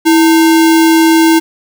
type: tone with sample-and-hold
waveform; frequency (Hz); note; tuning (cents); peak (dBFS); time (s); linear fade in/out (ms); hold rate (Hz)
sine; 325.9; E4; -20; -4; 0.05-1.4; 20; 1225
effects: none